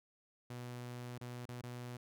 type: tone with dropouts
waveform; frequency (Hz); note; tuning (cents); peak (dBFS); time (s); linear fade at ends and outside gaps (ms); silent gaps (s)
sawtooth; 122.4; B2; -15; -40; 0.5-1.97; 5; 1.181-1.211 / 1.456-1.488 / 1.615-1.635
effects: none